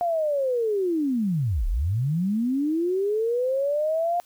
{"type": "linear two-way sweep", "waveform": "sine", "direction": "down then up", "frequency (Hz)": [708, 33.67, 708], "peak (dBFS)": -21, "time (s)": [0.01, 4.2], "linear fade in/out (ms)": 0, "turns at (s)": 1.67, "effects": ["white hiss -58 dBFS RMS until 4.25 s"]}